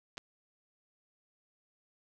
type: clicks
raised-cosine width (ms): 0.2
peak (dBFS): -30 / -22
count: 2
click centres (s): 0.172 / 0.179
effects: none